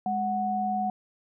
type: tone pair together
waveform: sine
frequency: 207.7 / 739.5 Hz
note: G#3 / F#5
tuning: 0 / -1 cents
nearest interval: octave + minor seventh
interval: 2199 cents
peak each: -31 / -26 dBFS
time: 0.06-0.9 s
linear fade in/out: 2 ms
effects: none